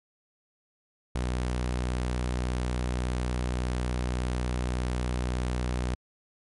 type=tone; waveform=sawtooth; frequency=61.74 Hz; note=B1; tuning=in tune; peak=-23 dBFS; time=1.15-5.95 s; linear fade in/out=5 ms; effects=MP3 48 kbps